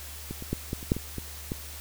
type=clicks; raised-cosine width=3 ms; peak=-21 / -25 / -14 / -17 / -28 / -9 / -20 / -21 / -17 dBFS; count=9; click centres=0.31 / 0.424 / 0.53 / 0.731 / 0.829 / 0.919 / 0.966 / 1.183 / 1.519 s; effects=added 73 Hz sine -43 dBFS peak until 1.8 s + white hiss -43 dBFS RMS until 1.8 s